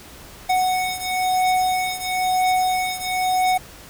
square beating tone pair, 740 / 741 Hz, F#5 / F#5, 0 / +2 cents, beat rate 1 Hz, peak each -21 / -24 dBFS, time 0.49-3.58 s, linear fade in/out 10 ms, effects pink hiss -42 dBFS RMS until 3.89 s

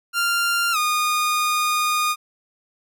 sawtooth tone with pitch glide, 1392 to 1225.9 Hz, F6 to D#6, -6 to -26 cents, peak -15 dBFS, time 0.13-2.16 s, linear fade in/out 50 ms, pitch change -220 cents, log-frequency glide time 0.72-0.77 s, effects none

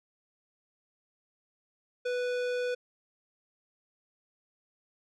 sine tone with tanh clipping, 493.9 Hz, B4, in tune, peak -31 dBFS, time 2.05-2.75 s, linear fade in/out 10 ms, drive 18 dB, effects none

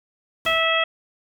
pink noise with exponential decay, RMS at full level -33 dBFS, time 0.45-0.8 s, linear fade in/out 1 ms, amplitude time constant 75 ms
harmonic tone, 653 Hz, E5, 17 cents flat, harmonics 1 / 2 / 3 / 4 / 5, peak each -24 / -24 / -24 / -24 / -24 dBFS, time 0.46-0.84 s, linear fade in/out 5 ms
effects none

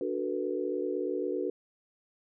sine chord, B minor seventh, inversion first, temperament equal with one note detuned, 293.7 / 370 / 440 / 487.9 Hz, D4 / F#4 / A4 / B4, 0 / 0 / 0 / -21 cents, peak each -36 / -33 / -36 / -35 dBFS, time 0.01-1.5 s, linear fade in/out 2 ms, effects none

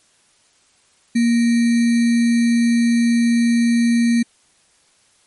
sine tone with sample-and-hold, 234.7 Hz, A#3, 12 cents sharp, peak -12 dBFS, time 1.15-4.23 s, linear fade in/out 10 ms, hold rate 2100 Hz, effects white hiss -57 dBFS RMS until 5.26 s + MP3 48 kbps

